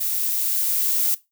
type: noise with level ramp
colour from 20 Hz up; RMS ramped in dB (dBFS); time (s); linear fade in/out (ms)
violet; -24 to -20; 0-1.15; 10
effects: noise-tail reverb RT60 0.2 s tail -17 dB re dry